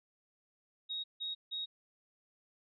sine tone bursts, 3770 Hz, A#7, 19 cents sharp, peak -36 dBFS, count 3, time 0.89-1.66 s, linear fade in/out 20 ms, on 150 ms, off 160 ms, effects none

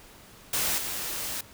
white noise with level steps, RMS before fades -27 / -33 dBFS, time 0.53-1.41 s, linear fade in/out 5 ms, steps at 0.78 s, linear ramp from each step 2 ms, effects pink hiss -51 dBFS RMS until 1.53 s

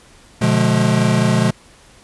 square chord, B diminished seventh, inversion none, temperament just, 123.47 / 148.16 / 177.8 / 213.4 Hz, B2 / D3 / F3 / Ab3, 0 / +16 / +31 / +47 cents, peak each -18 / -21 / -20 / -18 dBFS, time 0.41-1.51 s, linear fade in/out 10 ms, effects pink hiss -47 dBFS RMS until 2.03 s + resampled to 24000 Hz

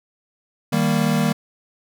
square chord, Eb major, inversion none, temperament equal, 155.56 / 196 / 233.1 Hz, Eb3 / G3 / Bb3, 0 / 0 / 0 cents, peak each -22 dBFS, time 0.72-1.33 s, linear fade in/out 10 ms, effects none

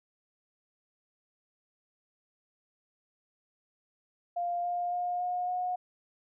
sine tone with pitch steps, 699 / 705.5 / 712 / 718.7 / 725.3 Hz, F5 / F5 / F5 / F5 / F#5, +1 / +17 / +33 / +49 / -35 cents, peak -29 dBFS, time 4.36-5.76 s, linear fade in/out 10 ms, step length 280 ms, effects none

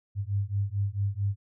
sine beating tone pair, 98 / 102.5 Hz, G2 / G#2, 0 / -22 cents, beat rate 4.5 Hz, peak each -29 dBFS, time 0.15-1.36 s, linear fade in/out 50 ms, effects none

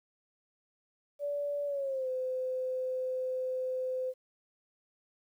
sine tone with pitch glide, 576 to 513.2 Hz, D5 to C5, -34 to -34 cents, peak -31 dBFS, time 1.19-4.14 s, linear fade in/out 50 ms, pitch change -200 cents, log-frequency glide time 1.66-2.08 s, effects 11-bit

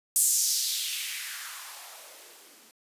violet noise with band-pass filter sweep, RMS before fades -31 dBFS, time 0.16-2.71 s, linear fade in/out 0 ms, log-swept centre 8800 to 230 Hz, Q 2.3, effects resampled to 32000 Hz

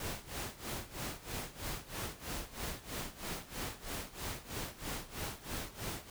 pink noise with tremolo, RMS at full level -39 dBFS, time 0-6.1 s, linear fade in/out 2 ms, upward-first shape sine, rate 3.1 Hz, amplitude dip 85%, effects none

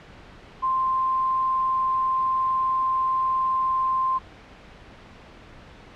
sine tone, 1046.5 Hz, C6, in tune, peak -20 dBFS, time 0.62-4.19 s, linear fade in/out 20 ms, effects pink hiss -46 dBFS RMS until 5.95 s + low-pass 3000 Hz 12 dB/octave

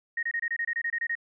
sine tone bursts, 1864.7 Hz, A#6, in tune, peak -26 dBFS, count 12, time 0.17-1.153 s, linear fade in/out 5 ms, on 59 ms, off 25 ms, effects none

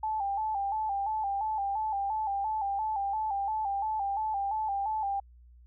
sine tone with vibrato, 830.6 Hz, G#5, in tune, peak -28 dBFS, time 0.03-5.2 s, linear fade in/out 5 ms, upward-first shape square, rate 2.9 Hz, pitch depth 78 cents each way, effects added 60 Hz sine -52 dBFS peak until 5.66 s

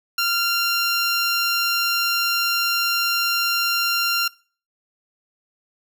15% pulse tone, 1385 Hz, F6, 15 cents flat, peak -12 dBFS, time 0.18-4.28 s, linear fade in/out 5 ms, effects noise-tail reverb RT60 0.4 s tail -22 dB re dry

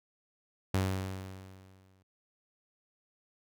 sawtooth tone with exponential decay, 94.9 Hz, F#2, 44 cents sharp, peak -22 dBFS, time 0.74-2.03 s, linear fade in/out 5 ms, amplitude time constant 280 ms, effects none

